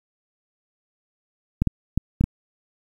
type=clicks; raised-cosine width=5 ms; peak=-7 dBFS; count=5; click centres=1.62 / 1.673 / 1.976 / 2.21 / 2.24 s; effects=8-bit